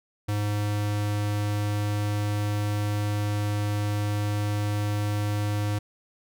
square tone, 103.83 Hz, G#2, in tune, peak -25 dBFS, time 0.28-5.79 s, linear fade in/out 10 ms, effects none

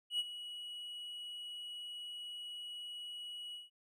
triangle tone with ADSR envelope, 2921 Hz, F#7, 23 cents flat, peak -29 dBFS, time 0.1-3.7 s, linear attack 93 ms, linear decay 34 ms, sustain -13 dB, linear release 160 ms, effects none

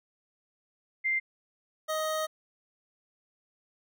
sine / 25% pulse tone pair in turn, 2093 / 626 Hz, C7 / D#5, 0 / +10 cents, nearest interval octave + major sixth, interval 2090 cents, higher first, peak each -25 dBFS, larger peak neither, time 1.04-1.2 / 1.88-2.27 s, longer second, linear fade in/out 20 ms, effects none

